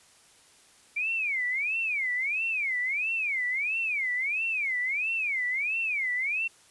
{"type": "tone with vibrato", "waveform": "sine", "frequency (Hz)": 2306, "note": "D7", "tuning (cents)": -32, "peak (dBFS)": -26, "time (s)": [0.96, 6.48], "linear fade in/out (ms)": 10, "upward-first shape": "sine", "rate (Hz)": 1.5, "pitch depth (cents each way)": 280, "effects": ["white hiss -58 dBFS RMS until 6.7 s", "resampled to 24000 Hz"]}